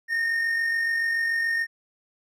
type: tone with amplitude modulation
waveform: triangle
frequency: 1836 Hz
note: A#6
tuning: 27 cents flat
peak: -19 dBFS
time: 0.08-1.67 s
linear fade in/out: 50 ms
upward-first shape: sine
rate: 47 Hz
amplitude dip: 35%
effects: none